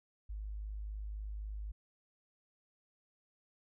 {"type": "tone", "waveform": "sine", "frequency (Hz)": 51.91, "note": "G#1", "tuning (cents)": 0, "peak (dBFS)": -39, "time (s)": [0.29, 1.72], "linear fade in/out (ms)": 10, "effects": []}